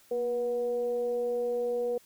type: tone with frequency modulation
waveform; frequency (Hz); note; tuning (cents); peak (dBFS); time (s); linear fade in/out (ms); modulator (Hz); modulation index
sine; 483.8; B4; -36; -27; 0.11-1.98; 5; 248; 0.32
effects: white hiss -60 dBFS RMS until 2.05 s